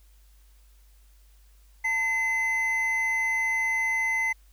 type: tone pair together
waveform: triangle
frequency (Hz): 896.3 / 2045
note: A5 / C7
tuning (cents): +32 / -40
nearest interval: octave + major second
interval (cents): 1428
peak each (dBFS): -32 / -22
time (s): 1.84-4.33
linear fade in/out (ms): 10
effects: added 50 Hz sine -53 dBFS peak until 4.52 s + white hiss -65 dBFS RMS until 4.52 s